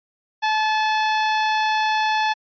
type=tone; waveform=sawtooth; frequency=865 Hz; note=A5; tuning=30 cents flat; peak=-14 dBFS; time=0.42-2.34 s; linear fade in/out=20 ms; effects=resampled to 11025 Hz